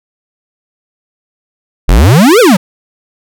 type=exponential two-way sweep; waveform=square; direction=up then down; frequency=36.95 to 524 to 167.4 Hz; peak=-3 dBFS; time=1.88-2.57 s; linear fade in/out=10 ms; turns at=2.4 s; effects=none